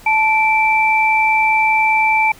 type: tone pair together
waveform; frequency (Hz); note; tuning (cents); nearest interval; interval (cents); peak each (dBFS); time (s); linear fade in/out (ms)
sine; 875 / 2336; A5 / D7; -10 / -10; octave + perfect fourth; 1700; -14; 0.06-2.32; 5
effects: pink hiss -43 dBFS RMS until 2.39 s